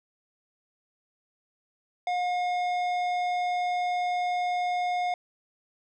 triangle tone with tanh clipping, 717 Hz, F5, 45 cents sharp, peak -27 dBFS, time 2.07-5.14 s, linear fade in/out 2 ms, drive 16 dB, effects none

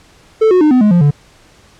triangle tone with pitch steps, 440 / 365.7 / 304 / 252.7 / 210.1 / 174.61 / 145.15 Hz, A4 / F#4 / D#4 / B3 / G#3 / F3 / D3, 0 / -20 / -40 / +40 / +20 / 0 / -20 cents, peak -4 dBFS, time 0.41-1.11 s, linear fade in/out 10 ms, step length 100 ms, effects pink hiss -46 dBFS RMS until 1.79 s + low-pass 8000 Hz 12 dB/octave

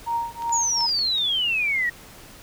sine tone with tremolo, 932.3 Hz, A#5, in tune, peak -20 dBFS, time 0.06-0.87 s, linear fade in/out 20 ms, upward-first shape triangle, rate 2.7 Hz, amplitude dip 100%
clicks, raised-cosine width 0.2 ms, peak -22 dBFS, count 6, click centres 0.422 / 0.495 / 0.808 / 0.893 / 0.991 / 1.182 s
sine exponential sweep, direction down, 7040 to 1864.7 Hz, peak -20 dBFS, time 0.52-1.9 s, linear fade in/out 10 ms
effects pink hiss -45 dBFS RMS until 2.42 s

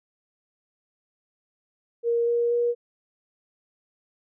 sine tone with pitch steps, 469 / 473.1 / 477.2 Hz, A#4 / A#4 / A#4, +11 / +26 / +41 cents, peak -20 dBFS, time 2.03-2.75 s, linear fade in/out 50 ms, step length 240 ms, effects none

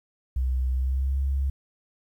sine tone with pitch glide, 63.9 to 68.09 Hz, C2 to C#2, -40 to -30 cents, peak -22 dBFS, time 0.36-1.5 s, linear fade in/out 5 ms, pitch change +110 cents, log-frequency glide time 0.72-1.19 s, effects 10-bit

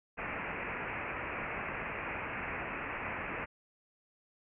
white low-pass noise, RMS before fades -39 dBFS, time 0.17-3.46 s, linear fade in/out 20 ms, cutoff 2600 Hz, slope 96 dB/octave, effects none

